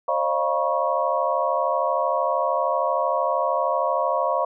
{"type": "tone cluster", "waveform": "sine", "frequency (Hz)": [534, 607, 687, 964, 1104], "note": ["C5", "D#5", "F5", "B5", "C#6"], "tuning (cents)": [35, -43, -29, -42, -7], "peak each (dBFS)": -26, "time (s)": [0.08, 4.45], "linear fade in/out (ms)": 5, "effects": []}